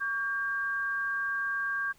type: tone pair together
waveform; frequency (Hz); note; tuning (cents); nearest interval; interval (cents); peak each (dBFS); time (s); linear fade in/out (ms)
sine; 1132.2 / 1600; C#6 / G6; +36 / +35; tritone; 599; -36 / -29; 0-1.93; 20
effects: pink hiss -62 dBFS RMS until 1.98 s